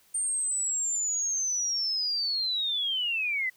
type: linear sweep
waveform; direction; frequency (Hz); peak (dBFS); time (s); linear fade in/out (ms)
sine; down; 8830 to 1975.5; -26; 0.14-3.5; 10
effects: white hiss -62 dBFS RMS until 3.56 s